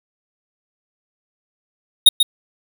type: tone with echo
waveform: square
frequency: 3727 Hz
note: A#7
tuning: 1 cent flat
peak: -4 dBFS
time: 2.06-2.09 s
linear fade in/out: 5 ms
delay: 140 ms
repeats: 1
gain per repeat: -7 dB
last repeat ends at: 2.23 s
effects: none